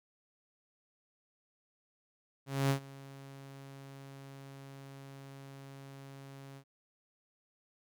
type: tone with ADSR envelope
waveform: sawtooth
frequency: 137.1 Hz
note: C#3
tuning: 19 cents flat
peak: -22 dBFS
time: 2.46-6.64 s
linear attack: 240 ms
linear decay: 94 ms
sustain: -22 dB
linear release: 71 ms
effects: none